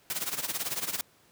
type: noise with tremolo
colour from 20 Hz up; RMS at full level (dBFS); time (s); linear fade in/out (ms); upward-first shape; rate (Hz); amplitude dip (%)
white; -30; 0.1-1.01; 0; sine; 18; 80
effects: pink hiss -62 dBFS RMS until 1.31 s + high-pass 100 Hz 12 dB/octave